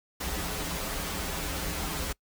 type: noise with comb filter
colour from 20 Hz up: pink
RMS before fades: -33 dBFS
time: 0.2-2.13 s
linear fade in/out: 10 ms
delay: 8.4 ms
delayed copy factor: -0.95
effects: noise-tail reverb RT60 0.1 s tail -24 dB re dry